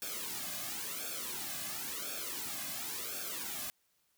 white noise with flanger, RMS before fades -40 dBFS, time 0.02-3.7 s, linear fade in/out 0 ms, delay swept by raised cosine 1 to 2.2 ms, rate 0.95 Hz, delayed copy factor -0.9, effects white hiss -75 dBFS RMS until 4.17 s

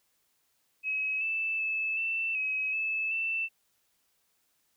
sine tone with pitch steps, 2557 / 2639 / 2614 / 2668 / 2549 / 2612 / 2665 Hz, D#7 / E7 / E7 / E7 / D#7 / E7 / E7, +47 / +1 / -15 / +20 / +41 / -17 / +18 cents, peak -28 dBFS, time 0.83-3.49 s, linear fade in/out 50 ms, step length 380 ms, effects white hiss -73 dBFS RMS until 4.76 s

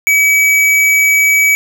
square tone, 2281 Hz, C#7, 49 cents sharp, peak -8 dBFS, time 0.07-1.55 s, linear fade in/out 0 ms, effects none

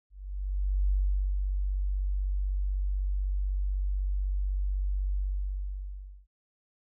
sine tone with ADSR envelope, 48.02 Hz, G1, 35 cents flat, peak -22 dBFS, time 0.1-6.27 s, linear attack 800 ms, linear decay 450 ms, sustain -4 dB, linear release 1100 ms, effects none

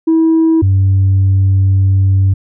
sine tone pair in turn, 324.1 / 96.36 Hz, E4 / G2, -29 / -29 cents, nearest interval octave + major sixth, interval 2100 cents, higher first, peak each -5 dBFS, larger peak neither, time 0.07-0.62 / 0.62-2.34 s, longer second, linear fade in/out 10 ms, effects tanh soft clip ceiling -5 dBFS

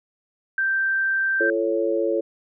sine tone, 1567 Hz, G6, 1 cent flat, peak -19 dBFS, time 0.58-1.5 s, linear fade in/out 2 ms
sine chord, F augmented, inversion none, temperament equal with one note detuned, 340.9 / 440 / 554.4 Hz, F4 / A4 / C#5, -42 / 0 / 0 cents, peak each -24 dBFS, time 1.4-2.21 s, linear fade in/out 10 ms
effects none

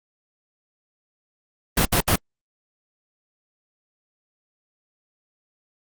pink noise bursts, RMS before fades -18 dBFS, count 3, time 1.77-2.159 s, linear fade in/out 5 ms, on 83 ms, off 70 ms, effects Opus 32 kbps

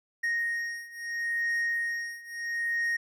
triangle beating tone pair, 1864.7 / 1865.45 Hz, A#6 / A#6, 0 / +1 cents, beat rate 0.75 Hz, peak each -31 / -29 dBFS, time 0.23-2.97 s, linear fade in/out 10 ms, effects none

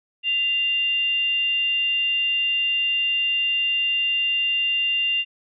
sine tone with frequency modulation, 2790 Hz, F7, 2 cents flat, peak -19 dBFS, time 0.23-5.25 s, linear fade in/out 50 ms, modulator 768 Hz, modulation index 0.22, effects none

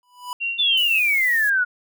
square tone with exponential growth, 987.8 Hz, B5, in tune, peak -25 dBFS, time 0.03-0.33 s, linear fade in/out 1 ms, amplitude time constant 64 ms
sine tone with tremolo, 2753 Hz, F7, 25 cents flat, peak -21 dBFS, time 0.4-1 s, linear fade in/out 20 ms, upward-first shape sine, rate 3.8 Hz, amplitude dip 70%
sine exponential sweep, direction down, 3592 to 1433 Hz, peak -16 dBFS, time 0.58-1.65 s, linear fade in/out 20 ms
violet noise, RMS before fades -34 dBFS, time 0.77-1.5 s, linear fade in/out 5 ms
effects none

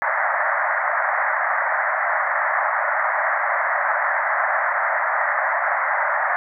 white band-pass noise, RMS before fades -21 dBFS, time 0.02-6.36 s, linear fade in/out 0 ms, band 580 to 2000 Hz, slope 96 dB/octave, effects none

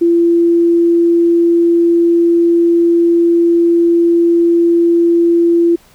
sine tone, 340 Hz, F4, 46 cents flat, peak -7 dBFS, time 0.01-5.76 s, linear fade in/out 10 ms, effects pink hiss -47 dBFS RMS until 5.94 s

